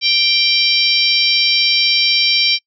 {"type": "harmonic tone", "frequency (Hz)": 784, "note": "G5", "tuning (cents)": 0, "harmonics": [3, 4, 5, 6, 7], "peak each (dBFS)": [-18, -18, -18, -18, -18], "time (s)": [0.01, 2.59], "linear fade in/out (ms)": 50, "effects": ["noise-tail reverb RT60 0.1 s tail -26 dB re dry"]}